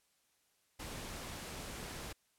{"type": "noise", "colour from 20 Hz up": "pink", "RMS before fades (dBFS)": -45, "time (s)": [0.79, 2.13], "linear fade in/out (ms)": 10, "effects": ["white hiss -75 dBFS RMS until 2.38 s", "low-pass 12000 Hz 12 dB/octave"]}